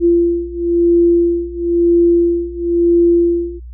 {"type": "beating tone pair", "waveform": "sine", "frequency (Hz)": [342.4, 343.39], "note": ["F4", "F4"], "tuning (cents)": [-34, -29], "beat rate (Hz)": 0.99, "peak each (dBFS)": [-14, -12], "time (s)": [0, 3.6], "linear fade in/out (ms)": 50, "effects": ["noise-tail reverb RT60 0.1 s tail -26 dB re dry", "added 60 Hz sine -29 dBFS peak until 3.73 s"]}